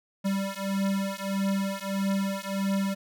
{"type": "beating tone pair", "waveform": "square", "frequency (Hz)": [194.9, 196.5], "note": ["G3", "G3"], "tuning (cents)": [-10, 4], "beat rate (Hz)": 1.6, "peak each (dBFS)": -30, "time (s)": [0.24, 2.95], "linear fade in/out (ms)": 20, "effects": []}